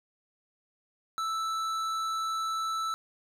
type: tone with tanh clipping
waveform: triangle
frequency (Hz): 1318.5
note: E6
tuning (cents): 0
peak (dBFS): -31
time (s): 1.18-2.94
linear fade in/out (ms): 0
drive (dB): 17
effects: none